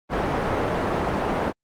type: low-pass noise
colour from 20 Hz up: white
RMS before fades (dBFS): -24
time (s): 0.09-1.53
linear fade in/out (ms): 50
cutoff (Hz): 900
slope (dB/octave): 12
effects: Opus 32 kbps